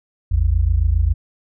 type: tone pair together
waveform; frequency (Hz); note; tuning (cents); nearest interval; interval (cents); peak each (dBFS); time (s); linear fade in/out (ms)
sine; 55.03 / 82.41; A1 / E2; +1 / 0; perfect fifth; 699; -16; 0.31-1.14; 10
effects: none